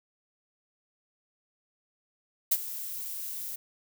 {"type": "noise with ADSR envelope", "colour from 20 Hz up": "violet", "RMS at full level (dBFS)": -22, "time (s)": [2.51, 3.56], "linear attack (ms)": 10, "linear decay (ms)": 49, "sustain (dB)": -15, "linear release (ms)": 8, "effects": []}